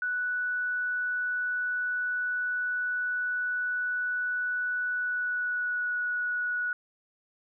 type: tone with pitch glide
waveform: sine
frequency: 1480 to 1466.4 Hz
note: F#6 to F#6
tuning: 0 to -16 cents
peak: -27 dBFS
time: 0.02-6.73 s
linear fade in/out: 2 ms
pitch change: -16 cents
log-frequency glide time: 4.92-5.97 s
effects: none